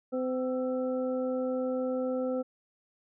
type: harmonic tone with a mistuned harmonic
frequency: 256.1 Hz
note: C4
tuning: 37 cents flat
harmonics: 1 / 2 / 3 / 5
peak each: -32 / -30 / -45 / -46 dBFS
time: 0.12-2.43 s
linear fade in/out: 20 ms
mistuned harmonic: 5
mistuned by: +61 cents
effects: none